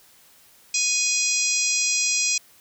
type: harmonic tone with a mistuned harmonic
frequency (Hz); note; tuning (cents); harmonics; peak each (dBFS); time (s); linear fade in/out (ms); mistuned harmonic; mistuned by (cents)
828; G#5; -5; 3 / 4 / 5 / 6 / 7 / 8 / 9; -26 / -35 / -31 / -28 / -25 / -28 / -27; 0.74-2.38; 5; 9; +31
effects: white hiss -54 dBFS RMS until 2.6 s